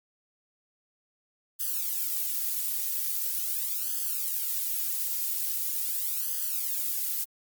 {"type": "noise with flanger", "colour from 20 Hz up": "violet", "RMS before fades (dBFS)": -30, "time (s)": [1.59, 7.25], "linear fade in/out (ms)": 20, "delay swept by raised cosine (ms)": [0.63, 2.83], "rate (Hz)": 0.42, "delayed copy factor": 0.95, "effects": ["Opus 48 kbps"]}